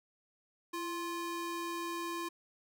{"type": "ring-modulated tone", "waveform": "square", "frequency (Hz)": 695, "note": "F5", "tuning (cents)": -9, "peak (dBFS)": -34, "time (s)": [0.73, 2.29], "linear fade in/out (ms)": 10, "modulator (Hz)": 357, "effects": []}